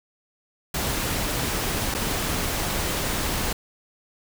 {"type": "noise with dropouts", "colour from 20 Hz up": "pink", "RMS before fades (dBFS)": -26, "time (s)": [0.74, 3.53], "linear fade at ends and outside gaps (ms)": 5, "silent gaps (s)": [1.942, 1.947], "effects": []}